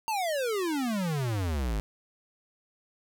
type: exponential sweep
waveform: square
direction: down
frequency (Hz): 927 to 49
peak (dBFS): -28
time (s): 0.08-1.8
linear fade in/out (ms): 0
effects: none